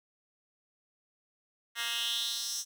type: tone with high-pass filter sweep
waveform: 10% pulse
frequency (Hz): 233.7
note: A#3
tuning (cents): +5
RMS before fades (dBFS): -34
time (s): 1.75-2.65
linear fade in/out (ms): 50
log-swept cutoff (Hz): 2100 to 6100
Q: 3.5
effects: none